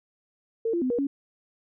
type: tone with pitch steps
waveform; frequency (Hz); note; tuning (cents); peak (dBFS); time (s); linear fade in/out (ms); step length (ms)
sine; 453.6 / 343.1 / 255.3 / 478 / 279; A#4 / F4 / C4 / A#4 / C#4; -47 / -31 / -42 / +43 / +11; -23; 0.65-1.07; 5; 84
effects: none